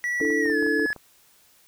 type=tone with pitch glide; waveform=triangle; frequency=1945 to 1703 Hz; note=B6 to G#6; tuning=-27 to +43 cents; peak=-22 dBFS; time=0.04-0.93 s; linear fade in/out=0 ms; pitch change=-230 cents; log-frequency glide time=0.4-0.57 s
type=clicks; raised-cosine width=1 ms; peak=-27 dBFS; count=11; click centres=0.203 / 0.251 / 0.304 / 0.457 / 0.499 / 0.626 / 0.665 / 0.796 / 0.862 / 0.904 / 0.963 s
type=chord; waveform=sine; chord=D suspended second; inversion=none; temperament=equal; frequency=293.7 / 329.6 / 440 Hz; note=D4 / E4 / A4; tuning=0 / 0 / 0 cents; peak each=-26 / -28 / -25 dBFS; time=0.21-0.86 s; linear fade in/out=2 ms
effects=white hiss -58 dBFS RMS until 1.67 s